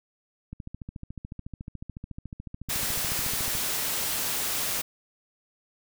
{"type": "click train", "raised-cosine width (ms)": 5, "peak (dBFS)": -25, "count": 43, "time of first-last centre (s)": [0.53, 3.552], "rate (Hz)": 13.9}
{"type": "noise", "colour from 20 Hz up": "white", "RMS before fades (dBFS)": -29, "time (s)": [2.69, 4.82], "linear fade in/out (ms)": 10}
{"effects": []}